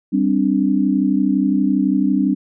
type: chord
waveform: sine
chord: G suspended fourth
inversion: none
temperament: equal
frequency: 196 / 261.6 / 293.7 Hz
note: G3 / C4 / D4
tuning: 0 / 0 / 0 cents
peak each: -18 dBFS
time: 0.12-2.35 s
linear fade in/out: 20 ms
effects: none